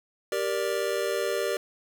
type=chord; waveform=square; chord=G minor; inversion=none; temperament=just; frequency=392 / 470.4 / 588 Hz; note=G4 / Bb4 / D5; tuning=0 / +16 / +2 cents; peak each=-31 dBFS; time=0.32-1.57 s; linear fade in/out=2 ms; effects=none